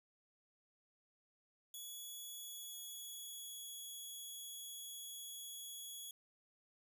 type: tone with pitch glide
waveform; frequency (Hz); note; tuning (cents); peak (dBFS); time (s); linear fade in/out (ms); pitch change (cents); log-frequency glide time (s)
10% pulse; 3385 to 3356; G#7 to G#7; +32 to +17; -40; 1.74-6.11; 2; -15; 2.3-3.75
effects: none